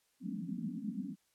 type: band-pass noise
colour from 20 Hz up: pink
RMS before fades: -40 dBFS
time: 0.2-1.16 s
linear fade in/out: 50 ms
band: 170 to 280 Hz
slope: 96 dB/octave
effects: white hiss -75 dBFS RMS until 1.34 s + low-pass 12000 Hz 12 dB/octave